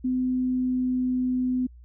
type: tone with pitch glide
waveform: sine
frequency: 254.6 to 253.1 Hz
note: C4 to B3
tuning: -47 to +43 cents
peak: -22 dBFS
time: 0.04-1.67 s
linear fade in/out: 10 ms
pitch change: -10 cents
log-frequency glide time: 0.24-1.11 s
effects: added 60 Hz sine -45 dBFS peak until 1.84 s